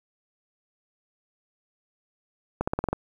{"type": "accelerating click train", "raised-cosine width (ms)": 1, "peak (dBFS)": -11, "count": 7, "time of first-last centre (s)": [2.61, 2.93], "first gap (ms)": 65, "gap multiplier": 0.92, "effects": ["8-bit"]}